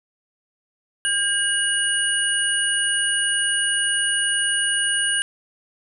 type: tone cluster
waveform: sine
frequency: 1611 / 2898 / 9220 Hz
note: G6 / F#7 / D9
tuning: +47 / -37 / -33 cents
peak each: -23 dBFS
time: 1.05-5.22 s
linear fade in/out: 0 ms
effects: none